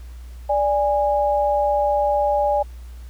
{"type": "tone pair together", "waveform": "sine", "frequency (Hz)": [587.3, 823.2], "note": ["D5", "G#5"], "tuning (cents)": [0, -16], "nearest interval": "tritone", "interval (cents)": 584, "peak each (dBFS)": -19, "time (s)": [0.49, 2.63], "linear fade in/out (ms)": 10, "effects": ["added 60 Hz sine -34 dBFS peak until 3.09 s", "pink hiss -53 dBFS RMS until 3.09 s"]}